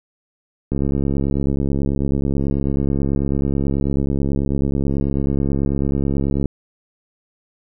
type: click train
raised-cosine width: 3 ms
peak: -8 dBFS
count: 398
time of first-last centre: 0.72-6.457 s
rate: 69.2 Hz
effects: none